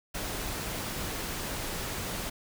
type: noise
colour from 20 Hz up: pink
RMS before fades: -35 dBFS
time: 0.14-2.3 s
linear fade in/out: 10 ms
effects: none